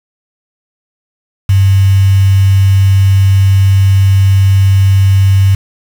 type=tone with quantisation; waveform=sine; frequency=97.1 Hz; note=G2; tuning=16 cents flat; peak=-4 dBFS; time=1.49-5.55 s; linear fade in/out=5 ms; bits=4; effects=none